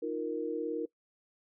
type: chord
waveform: sine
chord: Eb suspended second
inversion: none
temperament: just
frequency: 311.1 / 350 / 466.7 Hz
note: Eb4 / F4 / Bb4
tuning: 0 / +4 / +2 cents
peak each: -37 / -38 / -34 dBFS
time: 0.02-0.86 s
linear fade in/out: 10 ms
effects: noise-tail reverb RT60 0.1 s tail -21 dB re dry